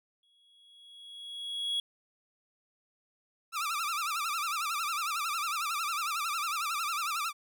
triangle tone with exponential growth, 3334 Hz, G#7, 6 cents sharp, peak -26 dBFS, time 0.23-1.8 s, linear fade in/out 2 ms, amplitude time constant 340 ms
sawtooth tone with vibrato, 1261 Hz, D#6, 23 cents sharp, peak -27 dBFS, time 3.52-7.33 s, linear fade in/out 50 ms, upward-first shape sine, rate 11 Hz, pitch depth 150 cents each way
effects none

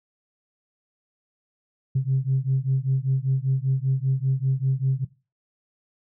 sine beating tone pair, 130.81 / 135.91 Hz, C3 / C#3, 0 / -34 cents, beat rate 5.1 Hz, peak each -22 dBFS, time 1.95-5.05 s, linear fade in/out 10 ms, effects noise-tail reverb RT60 0.3 s tail -18 dB re dry + tanh soft clip ceiling -14 dBFS

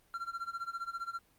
triangle tone with tremolo, 1370 Hz, F6, 34 cents flat, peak -32 dBFS, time 0.14-1.19 s, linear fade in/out 0 ms, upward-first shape sine, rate 15 Hz, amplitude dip 90%, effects pink hiss -68 dBFS RMS until 1.38 s + Opus 32 kbps

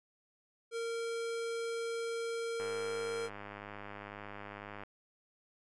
square tone, 461.5 Hz, A#4, 17 cents flat, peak -36 dBFS, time 0.71-3.3 s, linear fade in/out 50 ms
click train, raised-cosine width 0.5 ms, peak -30 dBFS, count 229, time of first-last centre 2.6-4.835 s, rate 102 Hz
effects resampled to 24000 Hz

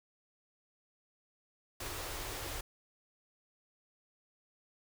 pink band-stop noise, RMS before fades -41 dBFS, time 1.8-2.61 s, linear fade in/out 5 ms, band 130 to 280 Hz, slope 48 dB/octave, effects none

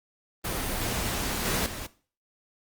pink noise with level steps, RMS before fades -30 / -27 / -37 dBFS, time 0.44-1.87 s, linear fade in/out 10 ms, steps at 1.45 / 1.66 s, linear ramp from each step 2 ms, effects noise-tail reverb RT60 0.4 s tail -17 dB re dry + Opus 32 kbps

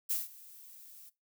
violet noise with ADSR envelope, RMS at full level -31 dBFS, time 0.09-1.1 s, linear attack 18 ms, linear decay 170 ms, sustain -22 dB, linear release 16 ms, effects noise-tail reverb RT60 0.2 s tail -18 dB re dry

